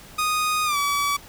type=tone with pitch glide; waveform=sawtooth; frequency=1240 to 1143.7 Hz; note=D#6 to D6; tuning=-6 to -46 cents; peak=-17 dBFS; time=0.18-1.17 s; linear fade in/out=10 ms; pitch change=-140 cents; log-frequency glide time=0.65-0.77 s; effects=pink hiss -45 dBFS RMS until 1.28 s